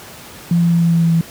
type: tone with pitch steps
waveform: sine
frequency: 171.2 / 170.21 / 169.23 / 168.26 / 167.29 / 166.33 / 165.37 Hz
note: F3 / F3 / E3 / E3 / E3 / E3 / E3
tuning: -34 / -44 / +46 / +36 / +26 / +16 / +6 cents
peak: -10 dBFS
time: 0.51-1.21 s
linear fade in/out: 2 ms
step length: 100 ms
effects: pink hiss -36 dBFS RMS until 1.3 s + high-pass 80 Hz 12 dB/octave